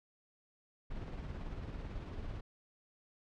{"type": "noise with tremolo", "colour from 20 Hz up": "brown", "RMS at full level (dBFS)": -41, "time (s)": [0.9, 2.41], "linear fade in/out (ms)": 10, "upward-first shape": "triangle", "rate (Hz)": 18, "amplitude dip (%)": 40, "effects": ["low-pass 4000 Hz 12 dB/octave"]}